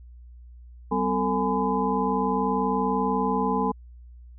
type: tone cluster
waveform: sine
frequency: 194 / 254.3 / 446.4 / 834 / 1012 Hz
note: G3 / C4 / A4 / G#5 / B5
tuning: -18 / -49 / +25 / +7 / +42 cents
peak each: -28 dBFS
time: 0.91-3.72 s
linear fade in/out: 10 ms
effects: added 60 Hz sine -43 dBFS peak until 4.38 s